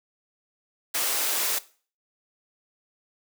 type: high-pass noise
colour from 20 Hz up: white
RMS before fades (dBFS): -26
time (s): 0.94-1.59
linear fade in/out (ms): 10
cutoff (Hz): 320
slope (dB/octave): 24
effects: noise-tail reverb RT60 0.4 s tail -18 dB re dry